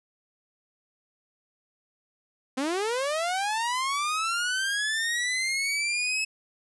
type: linear sweep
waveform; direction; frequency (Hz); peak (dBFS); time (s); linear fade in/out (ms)
sawtooth; up; 251.5 to 2600; -22; 2.57-6.25; 10
effects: resampled to 24000 Hz